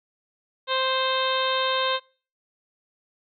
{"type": "harmonic tone", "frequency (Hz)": 523.3, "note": "C5", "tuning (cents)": 0, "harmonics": [1, 2, 3, 4, 5, 6, 7, 8], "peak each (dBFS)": [-27, -26, -31, -36, -34, -32, -29, -37], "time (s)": [0.67, 2], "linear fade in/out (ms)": 50, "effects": ["noise-tail reverb RT60 0.4 s tail -25 dB re dry"]}